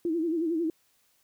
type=tone with vibrato; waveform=sine; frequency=329 Hz; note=E4; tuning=3 cents flat; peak=-25 dBFS; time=0.05-0.7 s; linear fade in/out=2 ms; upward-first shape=sine; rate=11 Hz; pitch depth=97 cents each way; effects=white hiss -68 dBFS RMS until 1.23 s